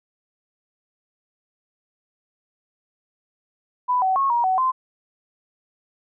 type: tone with pitch steps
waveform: sine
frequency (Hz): 994 / 756 / 1093 / 949 / 750 / 1037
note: B5 / F#5 / C#6 / A#5 / F#5 / C6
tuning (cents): +11 / +37 / -25 / +31 / +23 / -16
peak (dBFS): -17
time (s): 3.88-4.72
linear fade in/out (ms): 20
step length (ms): 140
effects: none

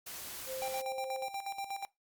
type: noise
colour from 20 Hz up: white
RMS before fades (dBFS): -44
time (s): 0.06-0.82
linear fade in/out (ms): 10
type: tone with pitch glide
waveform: sine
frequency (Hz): 523.3 to 526.6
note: C5 to C5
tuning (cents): 0 to +11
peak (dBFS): -38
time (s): 0.46-1.29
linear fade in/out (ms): 50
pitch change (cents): +11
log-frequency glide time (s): 0.66-0.85
type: tone with tremolo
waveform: square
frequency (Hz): 790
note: G5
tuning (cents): +13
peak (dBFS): -36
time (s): 0.62-1.85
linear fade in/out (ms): 0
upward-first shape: square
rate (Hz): 8.3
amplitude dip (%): 65
effects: noise-tail reverb RT60 0.2 s tail -22 dB re dry + Opus 48 kbps

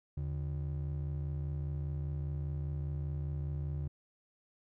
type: ring-modulated tone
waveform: triangle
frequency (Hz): 110.8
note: A2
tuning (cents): +13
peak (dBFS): -29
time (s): 0.17-3.88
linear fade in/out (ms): 5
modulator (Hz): 32.5
effects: none

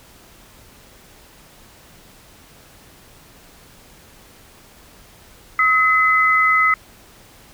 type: tone pair together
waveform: sine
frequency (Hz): 1279 / 2030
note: D#6 / B6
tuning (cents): +47 / +47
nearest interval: minor sixth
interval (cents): 800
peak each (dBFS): -15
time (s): 5.59-6.74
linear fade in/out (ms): 2
effects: pink hiss -47 dBFS RMS until 7.53 s

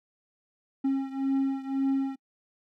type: beating tone pair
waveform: triangle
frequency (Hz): 270 / 271.9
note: C#4 / C#4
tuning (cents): -45 / -33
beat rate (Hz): 1.9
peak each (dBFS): -25 / -28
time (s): 0.84-2.16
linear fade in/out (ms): 10
effects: noise-tail reverb RT60 0.1 s tail -26 dB re dry

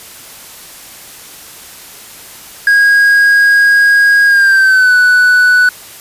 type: tone with pitch glide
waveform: triangle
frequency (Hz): 1639 to 1485.7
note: G#6 to F#6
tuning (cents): -23 to +7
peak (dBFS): -3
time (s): 2.67-5.69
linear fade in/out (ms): 2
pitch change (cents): -170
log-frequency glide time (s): 4.26-4.95
effects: white hiss -33 dBFS RMS until 6 s + resampled to 32000 Hz

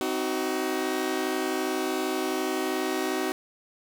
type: chord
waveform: sawtooth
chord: C diminished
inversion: none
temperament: just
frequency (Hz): 261.6 / 314 / 376.7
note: C4 / Eb4 / Gb4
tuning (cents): 0 / +16 / +31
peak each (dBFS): -29 / -27 / -25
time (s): 0.01-3.32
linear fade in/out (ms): 0
effects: none

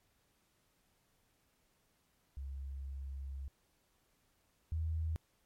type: tone pair in turn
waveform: sine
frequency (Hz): 68 / 80.21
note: C#2 / E2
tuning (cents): -33 / -47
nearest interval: minor third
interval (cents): 286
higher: second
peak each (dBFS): -40 / -33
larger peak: second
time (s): 2.37-3.48 / 4.72-5.16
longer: first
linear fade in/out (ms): 0
effects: pink hiss -75 dBFS RMS until 5.45 s + MP3 64 kbps

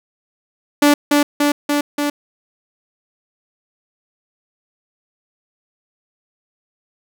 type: tone with echo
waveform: sawtooth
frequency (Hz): 290.8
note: D4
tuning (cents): -17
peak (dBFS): -5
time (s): 0.82-0.94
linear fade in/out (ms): 5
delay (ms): 290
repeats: 4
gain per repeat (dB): -2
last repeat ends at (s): 2.1
effects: none

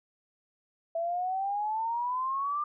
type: exponential sweep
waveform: sine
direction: up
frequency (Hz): 659.3 to 1200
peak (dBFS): -28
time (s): 0.95-2.64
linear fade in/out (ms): 5
effects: none

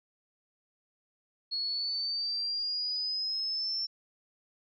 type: exponential sweep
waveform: sine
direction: up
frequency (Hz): 4330 to 5400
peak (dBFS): -30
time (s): 1.51-3.87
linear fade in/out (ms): 20
effects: none

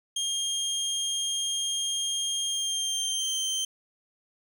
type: tone with pitch glide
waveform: 25% pulse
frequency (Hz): 3218 to 3123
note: G7 to G7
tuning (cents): +45 to -7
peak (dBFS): -23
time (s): 0.16-3.65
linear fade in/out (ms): 5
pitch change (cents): -52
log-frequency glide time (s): 2.47-3.45
effects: none

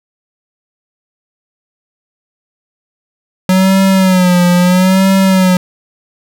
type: tone with vibrato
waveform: square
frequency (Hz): 184.5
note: F#3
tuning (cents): -5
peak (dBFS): -7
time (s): 3.49-5.57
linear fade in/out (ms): 2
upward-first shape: sine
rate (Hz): 0.76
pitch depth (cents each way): 75
effects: none

